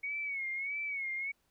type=tone with vibrato; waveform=sine; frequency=2217 Hz; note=C#7; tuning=in tune; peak=-34 dBFS; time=0.03-1.32 s; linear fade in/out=10 ms; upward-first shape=sine; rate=1.6 Hz; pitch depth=84 cents each way; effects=pink hiss -75 dBFS RMS until 1.5 s